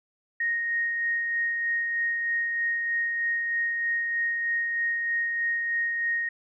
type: tone with tremolo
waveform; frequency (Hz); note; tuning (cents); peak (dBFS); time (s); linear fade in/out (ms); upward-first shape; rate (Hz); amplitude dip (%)
sine; 1864.7; A#6; 0; -23; 0.4-6.29; 5; sine; 3.2; 30
effects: none